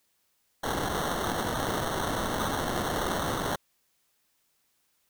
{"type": "noise with sample-and-hold", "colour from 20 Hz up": "white", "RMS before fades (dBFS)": -30, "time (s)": [0.63, 3.56], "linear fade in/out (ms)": 10, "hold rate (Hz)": 2450, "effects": ["white hiss -72 dBFS RMS until 5.09 s"]}